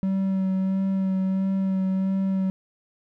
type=tone with vibrato; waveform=triangle; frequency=191 Hz; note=G3; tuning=45 cents flat; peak=-19 dBFS; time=0.03-2.5 s; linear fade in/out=0 ms; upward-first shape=sine; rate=1.5 Hz; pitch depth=17 cents each way; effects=none